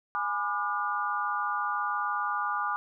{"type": "chord", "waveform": "sine", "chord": "G# diminished seventh", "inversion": "none", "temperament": "just", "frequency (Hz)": [830.6, 996.7, 1196.1, 1435.3], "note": ["G#5", "B5", "D6", "F6"], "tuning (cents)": [0, 16, 31, 47], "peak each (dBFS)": [-34, -36, -30, -34], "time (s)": [0.15, 2.76], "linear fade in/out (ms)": 0, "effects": []}